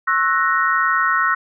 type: chord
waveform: sine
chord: F# dominant seventh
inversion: second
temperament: equal with one note detuned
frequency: 1089.7 / 1318.5 / 1480 / 1864.7 Hz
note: C#6 / E6 / F#6 / A#6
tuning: -30 / 0 / 0 / 0 cents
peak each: -21 / -19 / -20 / -21 dBFS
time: 0.07-1.35 s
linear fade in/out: 10 ms
effects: none